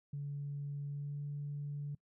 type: tone with pitch glide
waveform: sine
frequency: 143 to 144.66 Hz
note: D3 to D3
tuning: -46 to -26 cents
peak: -37 dBFS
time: 0.13-1.95 s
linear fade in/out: 5 ms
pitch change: +20 cents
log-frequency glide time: 0.88-1.22 s
effects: noise-tail reverb RT60 0.1 s tail -24 dB re dry + tanh soft clip ceiling -33 dBFS